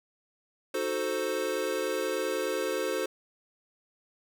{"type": "chord", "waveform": "square", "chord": "D# diminished seventh", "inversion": "none", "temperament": "equal", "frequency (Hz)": [311.1, 370, 440, 523.3], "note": ["D#4", "F#4", "A4", "C5"], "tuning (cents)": [0, 0, 0, 0], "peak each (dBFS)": [-39, -35, -34, -33], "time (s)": [0.74, 3.06], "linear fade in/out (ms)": 5, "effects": []}